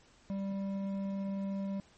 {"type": "tone with hard clipping", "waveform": "sine", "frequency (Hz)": 196, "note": "G3", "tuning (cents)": 0, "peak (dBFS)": -35, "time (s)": [0.3, 1.8], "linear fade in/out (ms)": 0, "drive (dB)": 8, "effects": ["pink hiss -63 dBFS RMS until 1.97 s", "MP3 32 kbps"]}